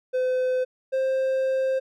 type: tone pair in turn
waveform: triangle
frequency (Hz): 510 / 527.4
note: C5 / C5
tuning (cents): -44 / +14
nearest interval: minor second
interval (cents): 58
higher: second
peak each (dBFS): -19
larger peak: neither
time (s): 0.13-0.65 / 0.92-1.8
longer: second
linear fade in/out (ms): 20
effects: none